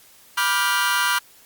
sawtooth chord, G dominant seventh, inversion first, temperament just, 980 / 1176 / 1411.2 / 1568 Hz, B5 / D6 / F6 / G6, -14 / +2 / +18 / 0 cents, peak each -20 / -22 / -19 / -21 dBFS, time 0.37-1.19 s, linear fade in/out 10 ms, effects white hiss -51 dBFS RMS until 1.45 s + Opus 48 kbps

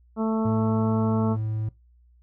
harmonic tone, 221.2 Hz, A3, 9 cents sharp, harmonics 1 / 2 / 3 / 4 / 5 / 6, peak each -23 / -29 / -33 / -35 / -37 / -39 dBFS, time 0.16-1.37 s, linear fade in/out 50 ms
triangle tone with pitch glide, 110 to 108.93 Hz, A2 to A2, 0 to -17 cents, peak -23 dBFS, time 0.45-1.69 s, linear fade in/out 5 ms, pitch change -17 cents, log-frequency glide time 0.91-1.37 s
effects noise-tail reverb RT60 0.2 s tail -20 dB re dry + added 60 Hz sine -54 dBFS peak until 2.22 s

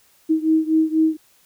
sine beating tone pair, 315.9 / 320 Hz, D#4 / D#4, +26 / +49 cents, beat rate 4.1 Hz, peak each -17 / -19 dBFS, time 0.29-1.17 s, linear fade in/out 20 ms, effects white hiss -57 dBFS RMS until 1.45 s

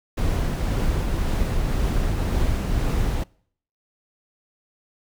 brown noise with tremolo, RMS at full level -21 dBFS, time 0.17-3.24 s, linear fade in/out 10 ms, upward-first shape triangle, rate 1.9 Hz, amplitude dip 25%, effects noise-tail reverb RT60 0.6 s tail -25 dB re dry

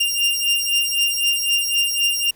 sawtooth beating tone pair, 2794 / 2797.9 Hz, F7 / F7, 0 / +3 cents, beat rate 3.9 Hz, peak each -17 dBFS, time 0-2.31 s, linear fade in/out 10 ms, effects pink hiss -54 dBFS RMS until 2.35 s

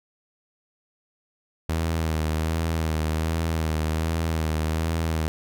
sawtooth tone with vibrato, 80 Hz, D#2, 49 cents sharp, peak -19 dBFS, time 1.69-5.28 s, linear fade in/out 0 ms, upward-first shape sine, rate 1.3 Hz, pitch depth 39 cents each way, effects none

